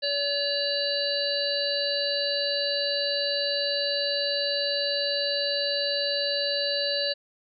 harmonic tone, 570 Hz, C#5, 48 cents sharp, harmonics 1 / 3 / 5 / 7 / 8, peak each -29 / -35 / -34 / -29 / -30 dBFS, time 0.02-7.14 s, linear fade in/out 20 ms, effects none

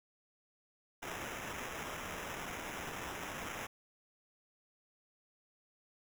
white noise with sample-and-hold, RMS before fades -43 dBFS, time 1.02-3.67 s, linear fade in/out 10 ms, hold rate 4410 Hz, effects none

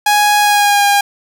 sawtooth tone with pitch glide, 830.6 to 809.3 Hz, G#5 to G#5, 0 to -45 cents, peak -5 dBFS, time 0.06-1.01 s, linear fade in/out 5 ms, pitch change -45 cents, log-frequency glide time 0.4-0.86 s, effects none

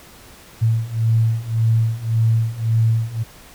sine beating tone pair, 112 / 113.8 Hz, A2 / A#2, +31 / -41 cents, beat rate 1.8 Hz, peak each -19 / -17 dBFS, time 0.61-3.24 s, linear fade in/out 20 ms, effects pink hiss -44 dBFS RMS until 3.54 s

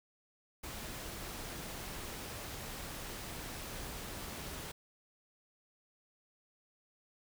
pink noise, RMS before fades -44 dBFS, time 0.63-4.72 s, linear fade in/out 10 ms, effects none

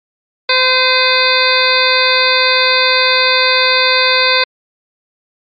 harmonic tone with a mistuned harmonic, 514 Hz, C5, 31 cents flat, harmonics 1 / 2 / 3 / 4 / 5 / 7 / 8 / 9, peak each -17 / -17 / -17 / -17 / -17 / -17 / -17 / -17 dBFS, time 0.49-4.44 s, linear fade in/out 5 ms, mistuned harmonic 5, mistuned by -37 cents, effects MP3 48 kbps

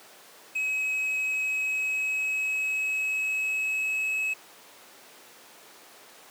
triangle tone with pitch glide, 2552 to 2574 Hz, D#7 to E7, +43 to -42 cents, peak -24 dBFS, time 0.55-4.34 s, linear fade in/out 10 ms, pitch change +15 cents, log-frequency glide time 1.46-4.11 s, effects pink hiss -50 dBFS RMS until 6.3 s + high-pass 400 Hz 12 dB/octave

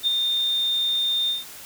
sine tone with ADSR envelope, 3631 Hz, A#7, 46 cents flat, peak -16 dBFS, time 0.03-1.45 s, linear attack 41 ms, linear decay 13 ms, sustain -4 dB, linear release 160 ms, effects white hiss -41 dBFS RMS until 1.65 s

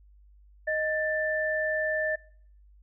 sine tone pair together, 622.3 / 1770.3 Hz, D#5 / A6, 0 / +10 cents, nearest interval octave + tritone, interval 1810 cents, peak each -28 dBFS, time 0.67-2.16 s, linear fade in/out 10 ms, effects noise-tail reverb RT60 0.6 s tail -24 dB re dry + added 50 Hz sine -53 dBFS peak until 2.82 s

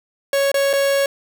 45% pulse tone with dropouts, 554.4 Hz, C#5, in tune, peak -15 dBFS, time 0.33-1.06 s, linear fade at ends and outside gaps 2 ms, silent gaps 0.517-0.542 / 0.731-0.735 s, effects none

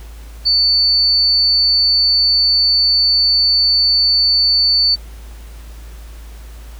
sine tone, 4500 Hz, C#8, 25 cents sharp, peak -10 dBFS, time 0.45-4.96 s, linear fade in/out 20 ms, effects added 55 Hz sine -31 dBFS peak until 6.79 s + pink hiss -44 dBFS RMS until 6.79 s

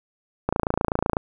click train, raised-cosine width 1 ms, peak -7 dBFS, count 20, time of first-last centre 0.49-1.169 s, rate 28 Hz, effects none

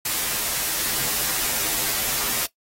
white noise with comb filter, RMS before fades -24 dBFS, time 0.05-2.46 s, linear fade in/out 5 ms, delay 11 ms, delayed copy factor -0.8, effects noise-tail reverb RT60 0.1 s tail -17 dB re dry + AAC 48 kbps

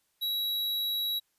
square tone, 3882 Hz, B7, 31 cents flat, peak -29 dBFS, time 0.21-1.2 s, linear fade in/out 20 ms, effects white hiss -74 dBFS RMS until 1.38 s + resampled to 32000 Hz

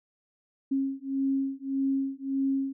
sine beating tone pair, 270.2 / 271.9 Hz, C#4 / C#4, -44 / -33 cents, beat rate 1.7 Hz, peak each -29 dBFS, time 0.71-2.73 s, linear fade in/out 10 ms, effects none

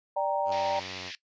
sine chord, G minor, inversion second, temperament equal, 587.3 / 784 / 932.3 Hz, D5 / G5 / Bb5, 0 / 0 / 0 cents, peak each -29 / -30 / -30 dBFS, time 0.16-0.8 s, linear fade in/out 10 ms
5% pulse tone with vibrato, 92.5 Hz, F#2, in tune, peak -30 dBFS, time 0.45-1.12 s, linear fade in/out 50 ms, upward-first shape sine, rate 2.8 Hz, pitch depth 22 cents each way
pink band-pass noise, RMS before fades -41 dBFS, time 0.52-1.15 s, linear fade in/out 0 ms, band 1800 to 5500 Hz, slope 48 dB/octave
effects noise-tail reverb RT60 0.1 s tail -19 dB re dry + resampled to 16000 Hz

